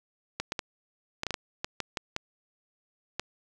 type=clicks; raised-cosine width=0.2 ms; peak=-13 dBFS; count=12; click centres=0.4 / 0.521 / 0.592 / 1.234 / 1.267 / 1.307 / 1.342 / 1.645 / 1.803 / 1.972 / 2.164 / 3.196 s; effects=none